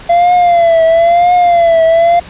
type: tone with vibrato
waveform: triangle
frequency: 683 Hz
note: F5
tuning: 39 cents flat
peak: -3 dBFS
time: 0.09-2.2 s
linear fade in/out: 10 ms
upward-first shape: triangle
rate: 1 Hz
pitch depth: 91 cents each way
effects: pink hiss -32 dBFS RMS until 2.29 s + resampled to 8000 Hz